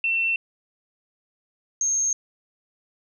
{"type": "tone pair in turn", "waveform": "sine", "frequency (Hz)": [2696, 6431], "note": ["E7", "G8"], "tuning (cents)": [38, 43], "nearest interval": "octave + minor third", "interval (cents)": 1505, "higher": "second", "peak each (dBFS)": -20, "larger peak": "neither", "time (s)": [[0.04, 0.36], [1.81, 2.13]], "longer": "neither", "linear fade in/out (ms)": 2, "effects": []}